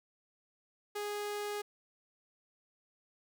sawtooth tone, 413.8 Hz, G#4, 6 cents flat, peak -32 dBFS, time 0.95-1.62 s, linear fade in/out 10 ms, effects none

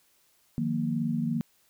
sine chord, Eb suspended second, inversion none, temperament equal with one note detuned, 155.56 / 178.49 / 233.1 Hz, Eb3 / F3 / Bb3, 0 / +38 / 0 cents, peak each -31 / -33 / -28 dBFS, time 0.58-1.41 s, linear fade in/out 0 ms, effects white hiss -66 dBFS RMS until 1.69 s

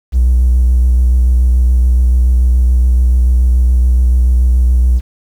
triangle tone with vibrato, 61.8 Hz, B1, 2 cents sharp, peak -3 dBFS, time 0.12-5.01 s, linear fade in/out 50 ms, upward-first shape square, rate 7 Hz, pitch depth 23 cents each way, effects tanh soft clip ceiling -3 dBFS + 7-bit

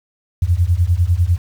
sine beating tone pair, 82.41 / 92.41 Hz, E2 / F#2, 0 / -2 cents, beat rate 10 Hz, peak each -15 dBFS, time 0.42-1.38 s, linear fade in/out 5 ms, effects 7-bit

